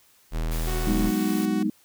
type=tone; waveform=square; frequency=40.09 Hz; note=E1; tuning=47 cents flat; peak=-25 dBFS; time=0.31-1.12 s; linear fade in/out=50 ms
type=noise; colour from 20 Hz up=white; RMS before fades=-38 dBFS; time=0.51-1.46 s; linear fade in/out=10 ms
type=tone with pitch glide; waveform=sawtooth; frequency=370 to 372.6 Hz; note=F#4 to F#4; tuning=0 to +12 cents; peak=-28 dBFS; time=0.67-1.63 s; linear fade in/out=5 ms; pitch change=+12 cents; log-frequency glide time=1.04-1.24 s
type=chord; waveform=sine; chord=G# minor seventh; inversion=third; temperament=equal; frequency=185 / 207.7 / 246.9 / 311.1 Hz; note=F#3 / G#3 / B3 / D#4; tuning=0 / 0 / 0 / 0 cents; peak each=-31 / -25 / -30 / -26 dBFS; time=0.87-1.7 s; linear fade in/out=2 ms
effects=white hiss -59 dBFS RMS until 1.84 s